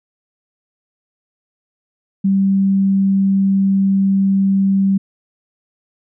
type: tone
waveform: sine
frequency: 194.7 Hz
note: G3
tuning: 12 cents flat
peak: -11 dBFS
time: 2.24-4.98 s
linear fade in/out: 10 ms
effects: none